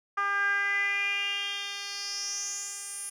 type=tone with band-pass filter sweep; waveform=10% pulse; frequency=401.1 Hz; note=G4; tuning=40 cents sharp; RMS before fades=-31 dBFS; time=0.17-3.1 s; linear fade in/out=10 ms; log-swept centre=1300 to 9900 Hz; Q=5.6; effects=none